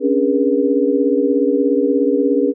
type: tone cluster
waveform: sine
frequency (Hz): 270.6 / 287.4 / 412 / 481.9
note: C#4 / D4 / G#4 / B4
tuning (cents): -42 / -37 / -14 / -43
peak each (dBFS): -18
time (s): 0-2.54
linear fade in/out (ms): 50
effects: none